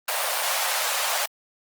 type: high-pass noise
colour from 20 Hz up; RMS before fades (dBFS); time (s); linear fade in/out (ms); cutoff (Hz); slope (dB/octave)
pink; -25; 0.08-1.26; 5; 560; 48
effects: Opus 24 kbps